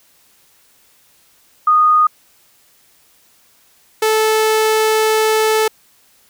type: tone pair in turn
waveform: sine / sawtooth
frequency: 1235 / 436.6 Hz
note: D#6 / A4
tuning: -13 / -13 cents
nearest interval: octave + tritone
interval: 1800 cents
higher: first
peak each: -8 dBFS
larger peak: neither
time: 1.67-2.07 / 4.02-5.68 s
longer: second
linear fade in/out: 5 ms
effects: white hiss -53 dBFS RMS until 6.29 s